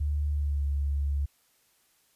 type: tone with pitch glide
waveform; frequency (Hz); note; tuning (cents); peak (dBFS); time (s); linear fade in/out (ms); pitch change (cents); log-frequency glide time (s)
sine; 73.42 to 70.84; D2 to C#2; 0 to +38; -25; 0-1.26; 10; -62; 0.31-0.63
effects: white hiss -67 dBFS RMS until 2.15 s + resampled to 32000 Hz